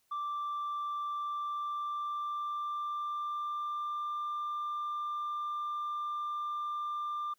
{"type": "tone with pitch glide", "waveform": "sine", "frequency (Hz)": [1174.7, 1191.1], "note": ["D6", "D6"], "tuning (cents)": [0, 24], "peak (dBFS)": -31, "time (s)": [0.11, 7.34], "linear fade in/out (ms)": 10, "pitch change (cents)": 24, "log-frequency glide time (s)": [1.06, 4.2], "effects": ["tanh soft clip ceiling -32 dBFS", "white hiss -74 dBFS RMS until 7.38 s"]}